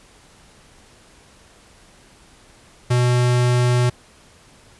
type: tone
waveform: square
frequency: 123.1 Hz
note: B2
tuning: 5 cents flat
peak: -15 dBFS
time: 2.9-3.9 s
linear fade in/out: 10 ms
effects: pink hiss -50 dBFS RMS until 4.79 s + resampled to 24000 Hz